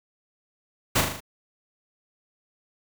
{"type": "noise with echo", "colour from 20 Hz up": "pink", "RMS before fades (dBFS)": -21, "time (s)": [0.95, 1.01], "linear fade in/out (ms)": 10, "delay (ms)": 39, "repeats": 5, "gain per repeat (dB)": -4, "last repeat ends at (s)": 1.205, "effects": []}